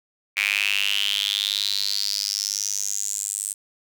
square tone with high-pass filter sweep, 50.5 Hz, G#1, 48 cents flat, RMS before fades -25 dBFS, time 0.36-3.54 s, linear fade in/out 20 ms, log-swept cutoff 2300 to 8500 Hz, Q 7.4, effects none

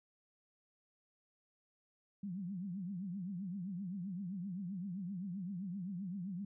sine tone with vibrato, 186.9 Hz, F#3, 18 cents sharp, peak -39 dBFS, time 2.23-6.45 s, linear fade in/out 5 ms, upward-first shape triangle, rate 7.7 Hz, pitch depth 200 cents each way, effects none

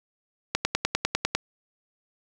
click train, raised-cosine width 0.2 ms, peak -5 dBFS, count 9, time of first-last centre 0.55-1.35 s, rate 10 Hz, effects none

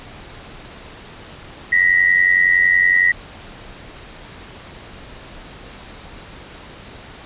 sine tone pair together, 1884 / 1974.8 Hz, A#6 / B6, +18 / -1 cents, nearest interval minor second, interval 81 cents, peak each -14 dBFS, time 1.72-3.12 s, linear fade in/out 5 ms, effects pink hiss -38 dBFS RMS until 7.25 s + resampled to 8000 Hz

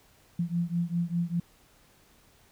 sine beating tone pair, 169.6 / 174.6 Hz, E3 / F3, +50 / 0 cents, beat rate 5 Hz, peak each -29 / -30 dBFS, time 0.39-1.4 s, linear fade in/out 5 ms, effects pink hiss -61 dBFS RMS until 2.51 s

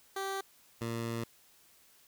15% pulse tone pair in turn, 389.2 / 115.71 Hz, G4 / A#2, -12 / -12 cents, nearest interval octave + major sixth, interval 2100 cents, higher first, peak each -28 dBFS, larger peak neither, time 0.16-0.41 / 0.81-1.24 s, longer second, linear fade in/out 5 ms, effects white hiss -63 dBFS RMS until 2.07 s

